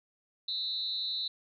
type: tone with amplitude modulation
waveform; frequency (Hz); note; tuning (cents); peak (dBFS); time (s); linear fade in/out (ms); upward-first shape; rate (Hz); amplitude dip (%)
sine; 3951; B7; 0; -27; 0.48-1.28; 5; sine; 268; 100
effects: none